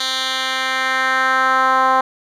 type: tone with band-pass filter sweep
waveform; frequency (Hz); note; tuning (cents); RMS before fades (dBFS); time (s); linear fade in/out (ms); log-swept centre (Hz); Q
10% pulse; 261.6; C4; 0; -17; 0-2.01; 5; 3900 to 970; 2
effects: none